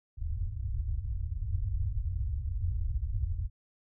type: low-pass noise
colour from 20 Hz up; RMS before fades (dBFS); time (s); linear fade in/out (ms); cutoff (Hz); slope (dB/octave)
white; -32; 0.17-3.5; 50; 100; 48
effects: none